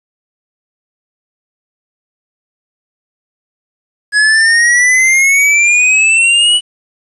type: exponential sweep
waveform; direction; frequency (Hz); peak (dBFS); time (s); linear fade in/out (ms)
square; up; 1672 to 2969; -7; 4.12-6.61; 50
effects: resampled to 24000 Hz + 7-bit